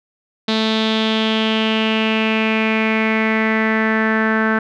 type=tone with low-pass filter sweep; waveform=sawtooth; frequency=220 Hz; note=A3; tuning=in tune; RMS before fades=-17 dBFS; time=0.48-4.59 s; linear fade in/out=5 ms; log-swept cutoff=3900 to 1600 Hz; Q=5.1; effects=none